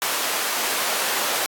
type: high-pass noise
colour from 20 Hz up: pink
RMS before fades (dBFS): -24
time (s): 0.02-1.46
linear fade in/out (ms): 0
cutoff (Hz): 610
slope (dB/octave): 12
effects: AAC 64 kbps